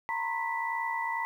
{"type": "tone cluster", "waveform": "sine", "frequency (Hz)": [917, 979, 1068, 1974], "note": ["A#5", "B5", "C6", "B6"], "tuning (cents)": [-29, -15, 35, -1], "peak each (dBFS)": [-32, -39, -39, -34], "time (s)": [0.09, 1.25], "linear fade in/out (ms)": 0, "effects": ["10-bit"]}